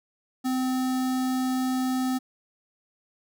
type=tone with notch filter; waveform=square; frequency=257.4 Hz; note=C4; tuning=28 cents flat; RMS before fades=-26 dBFS; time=0.44-2.19 s; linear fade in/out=20 ms; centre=2500 Hz; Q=1.5; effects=none